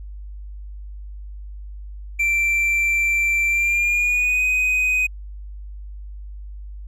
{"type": "tone with pitch glide", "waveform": "triangle", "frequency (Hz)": [2349, 2503], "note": ["D7", "D#7"], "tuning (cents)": [0, 10], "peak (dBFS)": -15, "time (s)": [2.19, 5.07], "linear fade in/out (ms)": 10, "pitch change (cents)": 110, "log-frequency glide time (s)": [3.48, 4.44], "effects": ["added 50 Hz sine -32 dBFS peak until 6.87 s"]}